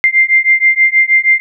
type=beating tone pair; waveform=sine; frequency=2093 / 2099.3 Hz; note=C7 / C7; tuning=0 / +5 cents; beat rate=6.3 Hz; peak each=-10 dBFS; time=0.04-1.4 s; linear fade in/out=0 ms; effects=none